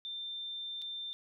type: tone with dropouts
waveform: sine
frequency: 3580 Hz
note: A7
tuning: 29 cents sharp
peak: -38 dBFS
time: 0.05-1.13 s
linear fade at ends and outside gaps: 0 ms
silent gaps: 0.817-0.821 s
effects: none